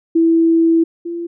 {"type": "tone pair in turn", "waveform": "sine", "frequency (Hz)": [329.6, 340.8], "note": ["E4", "F4"], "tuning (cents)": [0, -42], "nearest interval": "minor second", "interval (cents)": 58, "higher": "second", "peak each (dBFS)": [-9, -21], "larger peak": "first", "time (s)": [[0.15, 0.84], [1.05, 1.27]], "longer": "first", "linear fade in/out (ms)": 10, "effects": []}